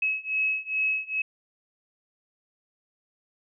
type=beating tone pair; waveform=sine; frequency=2569 / 2571.4 Hz; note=E7 / E7; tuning=-45 / -44 cents; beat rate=2.4 Hz; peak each=-28 / -27 dBFS; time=0.02-1.22 s; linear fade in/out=5 ms; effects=none